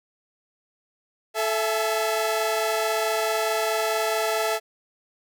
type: tone cluster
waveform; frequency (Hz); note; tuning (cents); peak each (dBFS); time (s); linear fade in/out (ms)
sawtooth; 437.3 / 665 / 850; A4 / E5 / G#5; -11 / +15 / +40; -23 / -21 / -27; 1.34-4.6; 50
effects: none